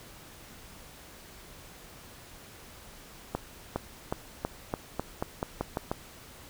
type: accelerating click train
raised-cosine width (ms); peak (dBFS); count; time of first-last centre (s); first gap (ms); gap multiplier
1; -15; 11; 3.35-5.915; 410; 0.89
effects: pink hiss -50 dBFS RMS until 6.49 s